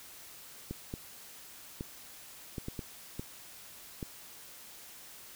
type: clicks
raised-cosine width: 3 ms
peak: -24 dBFS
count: 8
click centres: 0.71 / 0.939 / 1.809 / 2.582 / 2.684 / 2.792 / 3.195 / 4.028 s
effects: white hiss -51 dBFS RMS until 5.35 s